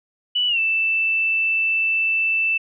sine tone with pitch glide, 2960 to 2652 Hz, F#7 to E7, 0 to +10 cents, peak -17 dBFS, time 0.35-2.58 s, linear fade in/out 10 ms, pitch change -190 cents, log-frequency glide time 0.48-0.59 s, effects none

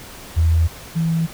sine tone pair in turn, 82 / 164 Hz, E2 / E3, -9 / -9 cents, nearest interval octave, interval 1200 cents, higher second, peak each -12 / -16 dBFS, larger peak first, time 0.36-0.68 / 0.95-1.27 s, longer neither, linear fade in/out 20 ms, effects pink hiss -38 dBFS RMS until 1.33 s

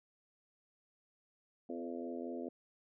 harmonic tone with a mistuned harmonic, 84.7 Hz, E2, 48 cents sharp, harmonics 3 / 4 / 5 / 6 / 7 / 8, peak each -43 / -45 / -47 / -49 / -50 / -51 dBFS, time 1.69-2.49 s, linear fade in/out 5 ms, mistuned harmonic 5, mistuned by +16 cents, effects none

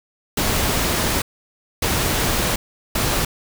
pink noise bursts at uneven times, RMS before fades -20 dBFS, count 3, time 0.37-1.22 / 1.82-2.56 / 2.95-3.25 s, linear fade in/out 5 ms, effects none

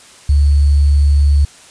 sine tone with sample-and-hold, 71.8 Hz, D2, 39 cents flat, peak -7 dBFS, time 0.29-1.45 s, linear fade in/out 5 ms, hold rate 4410 Hz, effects white hiss -41 dBFS RMS until 1.7 s + resampled to 22050 Hz

